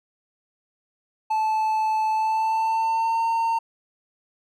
triangle tone with pitch glide, 872 to 912.2 Hz, A5 to A#5, -16 to -38 cents, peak -18 dBFS, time 1.3-3.59 s, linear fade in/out 10 ms, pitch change +78 cents, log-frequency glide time 2.1-3.24 s, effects none

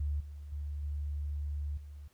sine tone with level steps, 73 Hz, D2, 10 cents flat, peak -30 / -42 / -35 / -33 / -44 dBFS, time 0-2.08 s, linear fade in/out 5 ms, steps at 0.2 / 0.52 / 0.83 / 1.77 s, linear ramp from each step 5 ms, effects pink hiss -70 dBFS RMS until 2.13 s

